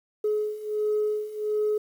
sine beating tone pair, 423.1 / 424.5 Hz, G#4 / G#4, +32 / +38 cents, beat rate 1.4 Hz, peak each -28 / -25 dBFS, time 0.24-1.78 s, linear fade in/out 5 ms, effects tanh soft clip ceiling -18 dBFS + 9-bit

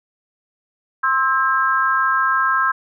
sine tone cluster, 1056 / 1310 / 1609 Hz, C6 / E6 / G6, +16 / -11 / +45 cents, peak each -19 dBFS, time 1.03-2.72 s, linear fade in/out 10 ms, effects none

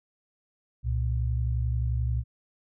sine tone pair together, 65.78 / 117.2 Hz, C2 / A#2, +10 / +10 cents, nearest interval minor seventh, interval 1000 cents, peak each -26 / -28 dBFS, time 0.83-2.24 s, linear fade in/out 50 ms, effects none

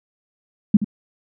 sine tone with echo, 207.7 Hz, G#3, in tune, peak -6 dBFS, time 0.74-0.77 s, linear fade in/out 5 ms, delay 75 ms, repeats 1, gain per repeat -12 dB, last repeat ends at 0.845 s, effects none

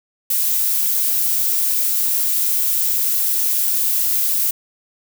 violet noise, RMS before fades -18 dBFS, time 0.3-4.51 s, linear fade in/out 5 ms, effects none

